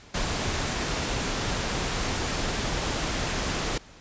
pink noise, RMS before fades -28 dBFS, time 0.14-3.78 s, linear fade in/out 5 ms, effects pink hiss -50 dBFS RMS until 4 s + resampled to 16000 Hz

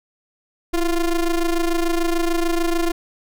square ring-modulated tone, 174.4 Hz, F3, 2 cents flat, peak -15 dBFS, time 0.73-2.92 s, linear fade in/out 10 ms, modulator 161 Hz, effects none

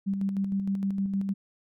sine tone with tremolo, 196 Hz, G3, in tune, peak -24 dBFS, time 0.06-1.34 s, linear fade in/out 20 ms, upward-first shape square, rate 6.5 Hz, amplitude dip 40%, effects none

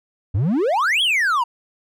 triangle exponential two-way sweep, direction up then down, 85.4 to 3405 to 915 Hz, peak -14 dBFS, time 0.34-1.44 s, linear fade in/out 10 ms, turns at 1.02 s, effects none

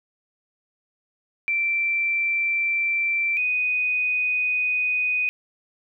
sine tone pair in turn, 2345 / 2490 Hz, D7 / D#7, -3 / +1 cents, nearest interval minor second, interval 104 cents, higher second, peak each -20 dBFS, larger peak neither, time 1.48-3.37 / 3.37-5.29 s, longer second, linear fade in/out 0 ms, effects none

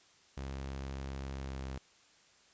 sawtooth tone with pitch glide, 67.5 to 66.38 Hz, C#2 to C2, -45 to +26 cents, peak -35 dBFS, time 0.37-1.78 s, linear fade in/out 5 ms, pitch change -29 cents, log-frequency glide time 1.36-1.62 s, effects white hiss -64 dBFS RMS until 2.53 s + resampled to 16000 Hz

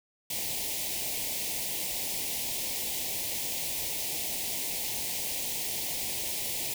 white band-stop noise, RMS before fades -33 dBFS, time 0.3-6.74 s, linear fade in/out 5 ms, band 910 to 2000 Hz, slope 48 dB/octave, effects none

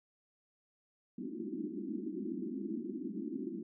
white band-pass noise, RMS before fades -40 dBFS, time 1.18-3.63 s, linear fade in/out 5 ms, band 190 to 360 Hz, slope 96 dB/octave, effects none

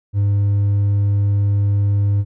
sine tone with hard clipping, 101 Hz, G#2, 48 cents flat, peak -14 dBFS, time 0.13-2.25 s, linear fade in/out 50 ms, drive 2 dB, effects none

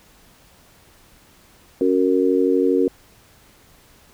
sine chord, F# major, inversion second, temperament just, 277.5 / 370 / 462.5 Hz, C#4 / F#4 / A#4, +2 / 0 / -14 cents, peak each -19 dBFS, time 1.81-2.88 s, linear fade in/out 2 ms, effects pink hiss -52 dBFS RMS until 4.13 s

